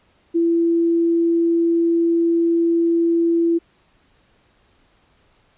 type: tone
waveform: sine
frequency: 336 Hz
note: E4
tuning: 33 cents sharp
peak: -14 dBFS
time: 0.34-3.59 s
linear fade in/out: 20 ms
effects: pink hiss -59 dBFS RMS until 5.57 s + resampled to 8000 Hz